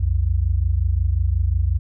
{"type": "tone pair together", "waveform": "sine", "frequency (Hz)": [61.74, 87.31], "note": ["B1", "F2"], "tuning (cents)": [0, 0], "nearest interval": "tritone", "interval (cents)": 600, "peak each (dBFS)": -19, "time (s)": [0, 1.79], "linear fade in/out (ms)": 10, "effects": []}